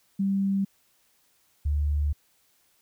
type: tone pair in turn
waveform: sine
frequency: 195.9 / 73.38 Hz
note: G3 / D2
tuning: -1 / -1 cents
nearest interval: octave + perfect fourth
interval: 1700 cents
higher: first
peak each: -22 / -22 dBFS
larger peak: neither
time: 0.19-0.65 / 1.65-2.13 s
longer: second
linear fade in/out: 10 ms
effects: white hiss -66 dBFS RMS until 2.81 s